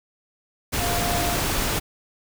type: tone in noise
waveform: sine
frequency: 699 Hz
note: F5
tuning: 1 cent sharp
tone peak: -27 dBFS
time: 0.8-1.37 s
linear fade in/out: 20 ms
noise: pink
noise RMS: -24 dBFS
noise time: 0.72-1.8 s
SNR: -6 dB
effects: none